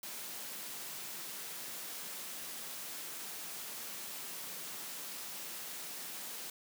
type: high-pass noise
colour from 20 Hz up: white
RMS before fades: -44 dBFS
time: 0.03-6.5 s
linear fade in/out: 2 ms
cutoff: 140 Hz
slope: 48 dB/octave
effects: none